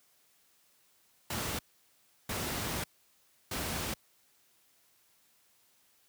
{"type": "noise bursts at uneven times", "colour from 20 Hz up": "pink", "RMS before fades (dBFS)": -35, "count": 3, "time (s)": [[1.3, 1.59], [2.29, 2.84], [3.51, 3.94]], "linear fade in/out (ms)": 5, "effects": ["white hiss -68 dBFS RMS until 6.08 s", "high-pass 60 Hz 12 dB/octave"]}